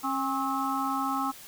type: harmonic tone with a mistuned harmonic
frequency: 270 Hz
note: C#4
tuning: 45 cents flat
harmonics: 1 / 3 / 4 / 5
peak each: -32 / -32 / -32 / -32 dBFS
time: 0.03-1.32 s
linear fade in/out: 20 ms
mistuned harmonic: 5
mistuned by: -69 cents
effects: white hiss -47 dBFS RMS until 1.47 s